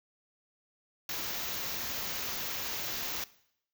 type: band-stop noise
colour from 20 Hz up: white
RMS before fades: -36 dBFS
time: 1.09-3.24 s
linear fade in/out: 2 ms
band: 7000 to 13000 Hz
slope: 96 dB/octave
effects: noise-tail reverb RT60 0.7 s tail -19 dB re dry